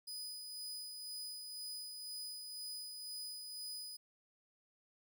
sawtooth tone with tremolo, 4978 Hz, D#8, in tune, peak -40 dBFS, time 0.07-3.97 s, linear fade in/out 10 ms, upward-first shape sine, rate 2 Hz, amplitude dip 35%, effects none

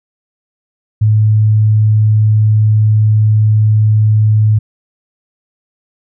sine tone, 107.5 Hz, A2, 40 cents flat, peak -6 dBFS, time 1.01-4.59 s, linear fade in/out 10 ms, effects none

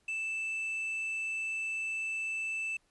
triangle tone with quantisation, 2642 Hz, E7, 3 cents sharp, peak -31 dBFS, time 0.08-2.77 s, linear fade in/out 5 ms, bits 9, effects pink hiss -72 dBFS RMS until 2.9 s + resampled to 24000 Hz

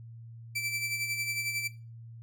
sawtooth tone with tremolo, 2330 Hz, D7, 14 cents flat, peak -26 dBFS, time 0.55-1.68 s, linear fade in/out 10 ms, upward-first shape sine, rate 11 Hz, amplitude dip 55%, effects noise-tail reverb RT60 0.3 s tail -17 dB re dry + added 115 Hz sine -44 dBFS peak until 2.22 s

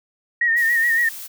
sine tone with vibrato, 1864.7 Hz, A#6, in tune, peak -15 dBFS, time 0.41-1.09 s, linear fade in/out 5 ms, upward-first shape sine, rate 7.1 Hz, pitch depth 53 cents each way
blue noise, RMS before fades -34 dBFS, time 0.56-1.28 s, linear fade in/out 20 ms
effects none

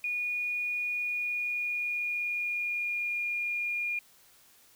sine tone with pitch glide, 2450 to 2422 Hz, D#7 to D#7, -27 to -47 cents, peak -29 dBFS, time 0.04-3.99 s, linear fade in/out 2 ms, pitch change -20 cents, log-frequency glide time 0.91-3.16 s, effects white hiss -60 dBFS RMS until 4.75 s

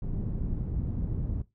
pink low-pass noise, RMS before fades -31 dBFS, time 0.02-1.42 s, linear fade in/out 5 ms, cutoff 180 Hz, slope 12 dB/octave, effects noise-tail reverb RT60 0.2 s tail -18 dB re dry

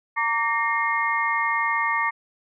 sine tone cluster, 919 / 1157 / 1838 / 2136 Hz, A#5 / D6 / A#6 / C7, -25 / -26 / -25 / +35 cents, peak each -26 dBFS, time 0.16-2.11 s, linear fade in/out 20 ms, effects none

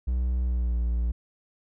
triangle tone with pitch glide, 62 to 58.72 Hz, B1 to A#1, +7 to +13 cents, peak -21 dBFS, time 0.07-1.12 s, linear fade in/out 10 ms, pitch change -94 cents, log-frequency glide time 0.44-0.77 s, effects none

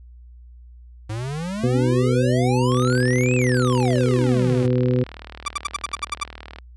square exponential two-way sweep, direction up then down, 103.5 to 2660 to 103.5 Hz, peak -26 dBFS, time 1.09-4.67 s, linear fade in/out 10 ms, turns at 3.35 s
harmonic tone, 125.4 Hz, B2, 27 cents sharp, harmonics 1 / 2 / 3 / 4, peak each -19 / -22 / -24 / -25 dBFS, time 1.63-5.04 s, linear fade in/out 10 ms
click train, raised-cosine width 0.3 ms, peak -20 dBFS, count 151, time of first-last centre 2.72-6.586 s, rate 38.8 Hz
sawtooth tone bursts, 1170 Hz, D6, 7 cents flat, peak -17 dBFS, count 9, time 5.46-6.235 s, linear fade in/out 5 ms, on 23 ms, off 71 ms
effects added 60 Hz sine -41 dBFS peak until 6.76 s + resampled to 24000 Hz

